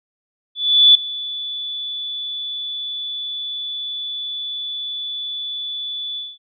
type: tone with ADSR envelope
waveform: sine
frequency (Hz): 3463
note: A7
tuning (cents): -28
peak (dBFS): -5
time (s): 0.55-6.38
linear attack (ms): 400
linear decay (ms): 4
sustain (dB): -19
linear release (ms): 210
effects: none